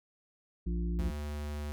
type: harmonic tone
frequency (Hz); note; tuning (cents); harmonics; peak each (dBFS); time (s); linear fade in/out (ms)
58; A#1; -8; 1 / 3 / 5 / 6; -31 / -36 / -46 / -45; 0.66-1.11; 10
type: tone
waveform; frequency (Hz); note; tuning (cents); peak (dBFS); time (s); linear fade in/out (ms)
square; 74; D2; +14; -36; 0.99-1.72; 0
effects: none